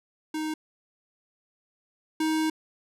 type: tone pair in turn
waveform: square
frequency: 311.1 / 314.9 Hz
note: D#4 / D#4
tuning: 0 / +21 cents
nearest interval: unison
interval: 21 cents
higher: second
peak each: -29 / -24 dBFS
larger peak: second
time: 0.34-0.54 / 2.2-2.5 s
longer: second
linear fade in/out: 5 ms
effects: low-pass 12000 Hz 12 dB/octave